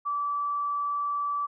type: tone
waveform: sine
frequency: 1157 Hz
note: D6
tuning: 26 cents flat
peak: -26 dBFS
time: 0.05-1.47 s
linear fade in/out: 20 ms
effects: none